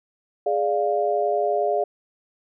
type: chord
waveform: sine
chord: D diminished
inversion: second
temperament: equal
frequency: 415.3 / 587.3 / 698.5 Hz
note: Ab4 / D5 / F5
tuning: 0 / 0 / 0 cents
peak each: -24 / -24 / -23 dBFS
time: 0.46-1.84 s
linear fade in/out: 5 ms
effects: none